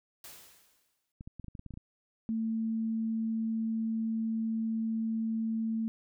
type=noise with exponential decay; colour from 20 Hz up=white; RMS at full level=-46 dBFS; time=0.24-1.12 s; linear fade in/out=2 ms; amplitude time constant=190 ms
type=clicks; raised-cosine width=5 ms; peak=-31 dBFS; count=11; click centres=1.209 / 1.275 / 1.397 / 1.444 / 1.483 / 1.552 / 1.594 / 1.663 / 1.707 / 1.739 / 1.774 s
type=tone; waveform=sine; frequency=223.7 Hz; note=A3; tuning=29 cents sharp; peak=-29 dBFS; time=2.29-5.88 s; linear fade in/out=0 ms
effects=none